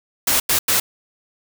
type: noise bursts at uneven times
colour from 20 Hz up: white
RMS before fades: -17 dBFS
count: 3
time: 0.27-0.4 / 0.49-0.59 / 0.68-0.8 s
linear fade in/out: 5 ms
effects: none